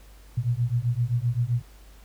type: beating tone pair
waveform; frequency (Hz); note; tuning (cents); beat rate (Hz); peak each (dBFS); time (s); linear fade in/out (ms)
sine; 116.54 / 124.24; A#2 / B2; 0 / +11; 7.7; -25; 0.37-1.62; 10
effects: added 50 Hz sine -47 dBFS peak until 2.04 s + pink hiss -56 dBFS RMS until 2.04 s